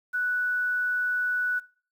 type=tone with quantisation; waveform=sine; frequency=1480 Hz; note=F#6; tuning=in tune; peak=-24 dBFS; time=0.13-1.6 s; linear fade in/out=20 ms; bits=9; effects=noise-tail reverb RT60 0.4 s tail -20 dB re dry